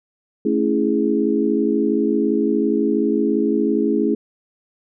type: chord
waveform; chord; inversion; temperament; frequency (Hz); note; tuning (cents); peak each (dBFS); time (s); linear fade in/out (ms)
sine; A major seventh; none; equal; 220 / 277.2 / 329.6 / 415.3; A3 / C#4 / E4 / G#4; 0 / 0 / 0 / 0; -21; 0.45-4.15; 5
effects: none